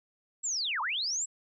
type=linear two-way sweep; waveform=sine; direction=down then up; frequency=7830 to 860 to 7830 Hz; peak=-29 dBFS; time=0.43-1.26 s; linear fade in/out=20 ms; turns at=0.81 s; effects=none